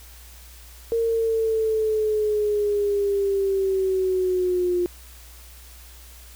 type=linear sweep; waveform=sine; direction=down; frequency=461 to 352.5 Hz; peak=-19 dBFS; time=0.92-4.86 s; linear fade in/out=0 ms; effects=added 60 Hz sine -44 dBFS peak until 6.35 s + white hiss -48 dBFS RMS until 6.35 s